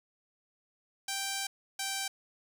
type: tone pair in turn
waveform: 5% pulse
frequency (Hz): 784 / 780.8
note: G5 / G5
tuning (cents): 0 / -7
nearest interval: unison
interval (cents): 7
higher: first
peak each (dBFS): -21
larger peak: neither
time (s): 1.08-1.47 / 1.79-2.08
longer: first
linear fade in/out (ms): 5
effects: none